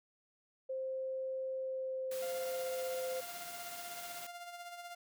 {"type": "tone with pitch glide", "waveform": "sine", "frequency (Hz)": [525, 517.5], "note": ["C5", "C5"], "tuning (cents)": [6, -19], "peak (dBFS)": -36, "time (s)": [0.69, 3.21], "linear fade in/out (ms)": 10, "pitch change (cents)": -25, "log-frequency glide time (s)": [1.55, 2.92]}
{"type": "high-pass noise", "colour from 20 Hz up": "white", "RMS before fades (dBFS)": -48, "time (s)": [2.11, 4.27], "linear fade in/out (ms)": 5, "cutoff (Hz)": 120, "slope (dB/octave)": 12}
{"type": "tone with tremolo", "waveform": "sawtooth", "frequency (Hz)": 698.5, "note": "F5", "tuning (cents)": 0, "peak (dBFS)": -40, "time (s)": [2.22, 4.95], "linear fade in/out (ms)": 5, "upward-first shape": "sine", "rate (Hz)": 16, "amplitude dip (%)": 50}
{"effects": []}